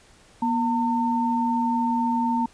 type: tone pair together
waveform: sine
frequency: 240.1 / 906 Hz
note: B3 / A#5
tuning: -49 / -50 cents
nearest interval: octave + major seventh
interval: 2299 cents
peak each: -23 dBFS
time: 0.42-2.46 s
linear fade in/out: 5 ms
effects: pink hiss -54 dBFS RMS until 2.53 s + resampled to 22050 Hz